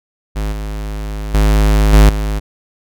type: tone with level steps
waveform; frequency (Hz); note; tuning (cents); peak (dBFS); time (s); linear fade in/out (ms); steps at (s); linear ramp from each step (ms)
square; 52.1; G#1; +6; -17 / -21 / -9 / -4 / -16; 0.35-2.4; 20; 0.52 / 1.34 / 1.93 / 2.09; 5
effects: none